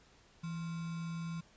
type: tone with sample-and-hold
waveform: sine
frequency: 166.2 Hz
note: E3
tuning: 15 cents sharp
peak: -37 dBFS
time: 0.43-1.41 s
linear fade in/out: 10 ms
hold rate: 1225 Hz
effects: pink hiss -64 dBFS RMS until 1.56 s + resampled to 16000 Hz